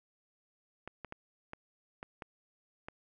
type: clicks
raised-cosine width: 0.5 ms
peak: -27 dBFS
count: 7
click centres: 0.876 / 1.047 / 1.124 / 1.534 / 2.029 / 2.222 / 2.885 s
effects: none